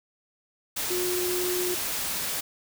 sine tone in noise, 360 Hz, F#4, 47 cents flat, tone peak -27 dBFS, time 0.9-1.75 s, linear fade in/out 10 ms, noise white, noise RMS -30 dBFS, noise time 0.76-2.41 s, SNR 0 dB, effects none

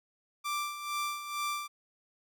sawtooth tone with tremolo, 1177 Hz, D6, 3 cents sharp, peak -27 dBFS, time 0.44-1.68 s, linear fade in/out 20 ms, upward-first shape sine, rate 2.2 Hz, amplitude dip 65%, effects none

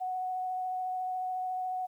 sine tone with vibrato, 740 Hz, F#5, in tune, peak -31 dBFS, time 0-1.87 s, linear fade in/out 20 ms, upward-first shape sine, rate 14 Hz, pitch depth 10 cents each way, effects 11-bit

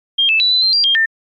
sine tone with pitch steps, 3210 / 2630 / 3953 / 4008 / 4145 / 4748 / 3210 / 1799 Hz, G7 / E7 / B7 / B7 / C8 / D8 / G7 / A6, +40 / -5 / +1 / +25 / -17 / +18 / +40 / +38 cents, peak -10 dBFS, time 0.18-1.06 s, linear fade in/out 10 ms, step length 110 ms, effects MP3 64 kbps

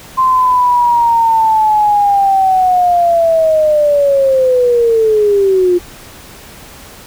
sine linear sweep, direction down, 1046.5 to 349.2 Hz, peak -7 dBFS, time 0.17-5.79 s, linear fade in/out 20 ms, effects pink hiss -35 dBFS RMS until 7.06 s

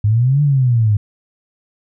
sine exponential two-way sweep, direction up then down, 101.3 to 148.8 to 101.3 Hz, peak -10 dBFS, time 0.04-0.97 s, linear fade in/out 5 ms, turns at 0.42 s, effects none

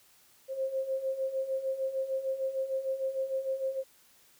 sine beating tone pair, 527 / 533.6 Hz, C5 / C5, +12 / +34 cents, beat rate 6.6 Hz, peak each -36 / -31 dBFS, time 0.48-3.84 s, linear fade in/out 50 ms, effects white hiss -62 dBFS RMS until 4.39 s

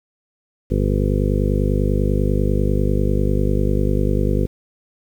harmonic tone, 50.1 Hz, G1, 38 cents sharp, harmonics 1 / 2 / 3 / 4 / 5 / 7 / 8 / 9 / 10, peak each -19 / -22 / -24 / -25 / -26 / -27 / -28 / -29 / -29 dBFS, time 0.7-4.47 s, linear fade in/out 20 ms, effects 8-bit

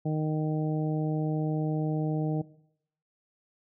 harmonic tone, 154.7 Hz, D#3, 10 cents flat, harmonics 1 / 2 / 3 / 4 / 5, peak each -27 / -33 / -37 / -39 / -41 dBFS, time 0.05-2.42 s, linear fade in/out 10 ms, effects noise-tail reverb RT60 0.7 s tail -19 dB re dry

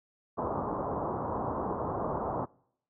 white low-pass noise, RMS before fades -33 dBFS, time 0.37-2.46 s, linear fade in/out 20 ms, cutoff 1100 Hz, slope 48 dB/octave, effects noise-tail reverb RT60 0.7 s tail -25 dB re dry + high-pass 60 Hz 12 dB/octave

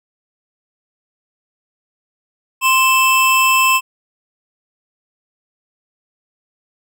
square tone pair together, 1046.5 / 2637 Hz, C6 / E7, 0 / 0 cents, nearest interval octave + major third, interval 1600 cents, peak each -14 dBFS, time 2.61-3.81 s, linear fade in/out 50 ms, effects none

